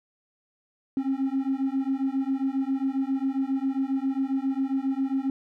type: beating tone pair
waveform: triangle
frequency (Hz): 265.2 / 272.6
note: C4 / C#4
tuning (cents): +23 / -29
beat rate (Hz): 7.4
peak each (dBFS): -24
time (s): 0.97-5.3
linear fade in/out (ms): 2
effects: tanh soft clip ceiling -18 dBFS